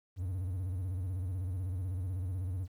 triangle tone with vibrato, 91.7 Hz, F#2, 15 cents flat, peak -31 dBFS, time 0.16-2.68 s, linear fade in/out 50 ms, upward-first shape square, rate 16 Hz, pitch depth 94 cents each way, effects 11-bit

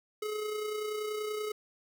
square tone with amplitude modulation, 425.2 Hz, G#4, 41 cents sharp, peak -32 dBFS, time 0.22-1.52 s, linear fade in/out 5 ms, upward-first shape sine, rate 30.4 Hz, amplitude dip 40%, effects none

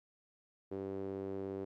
sawtooth tone with band-pass filter, 97.1 Hz, G2, 16 cents flat, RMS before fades -41 dBFS, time 0.71-1.65 s, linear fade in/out 10 ms, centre 390 Hz, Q 3.1, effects none

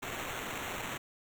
blue noise with sample-and-hold, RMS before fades -39 dBFS, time 0.02-0.98 s, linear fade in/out 10 ms, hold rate 4900 Hz, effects none

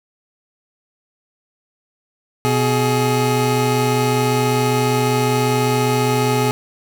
25% pulse tone pair together, 125.23 / 420.9 Hz, B2 / G#4, +24 / +23 cents, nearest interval octave + major sixth, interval 2099 cents, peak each -14 dBFS, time 2.45-6.51 s, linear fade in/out 0 ms, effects none

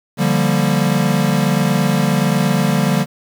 square chord, G minor seventh, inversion second, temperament equal, 146.83 / 174.61 / 196 / 233.1 Hz, D3 / F3 / G3 / Bb3, 0 / 0 / 0 / 0 cents, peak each -19 / -20 / -19 / -21 dBFS, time 0.17-3.06 s, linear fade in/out 50 ms, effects 7-bit

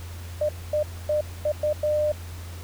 sine tone bursts at uneven times, 602 Hz, D5, 43 cents sharp, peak -20 dBFS, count 6, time 0.41-0.49 / 0.73-0.83 / 1.09-1.21 / 1.45-1.52 / 1.63-1.73 / 1.83-2.12 s, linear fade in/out 5 ms, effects added 86 Hz sine -35 dBFS peak until 2.63 s + pink hiss -45 dBFS RMS until 2.63 s

